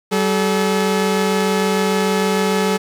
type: tone pair together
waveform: sawtooth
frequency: 191.67 / 430 Hz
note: G3 / A4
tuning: -39 / -40 cents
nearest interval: octave + major second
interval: 1399 cents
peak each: -14 dBFS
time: 0.11-2.78 s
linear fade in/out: 20 ms
effects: low-pass 11000 Hz 12 dB/octave + 7-bit